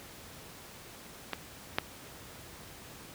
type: clicks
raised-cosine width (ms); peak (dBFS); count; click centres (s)
0.3; -16 / -10; 2; 1.333 / 1.785
effects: pink hiss -49 dBFS RMS until 3.14 s + high-pass 60 Hz 12 dB/octave